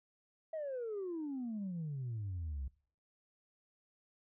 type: exponential sweep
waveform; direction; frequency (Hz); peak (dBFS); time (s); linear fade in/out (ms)
sine; down; 653 to 63.3; -36; 0.53-2.68; 5
effects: noise-tail reverb RT60 0.5 s tail -22 dB re dry + tanh soft clip ceiling -35 dBFS